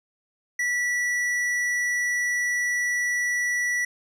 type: tone with tanh clipping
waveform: triangle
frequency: 1950 Hz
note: B6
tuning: 23 cents flat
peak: -24 dBFS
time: 0.59-3.85 s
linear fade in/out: 5 ms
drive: 14 dB
effects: none